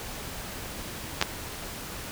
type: clicks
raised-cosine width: 0.2 ms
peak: -5 dBFS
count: 2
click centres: 1.214 / 1.225 s
effects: pink hiss -38 dBFS RMS until 2.11 s